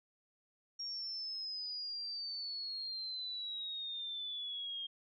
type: exponential sweep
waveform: sine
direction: down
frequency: 5588 to 3215 Hz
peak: -39 dBFS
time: 0.79-4.87 s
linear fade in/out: 10 ms
effects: none